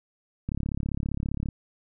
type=click train; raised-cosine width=5 ms; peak=-17 dBFS; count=36; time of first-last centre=0.49-1.487 s; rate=35.1 Hz; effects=none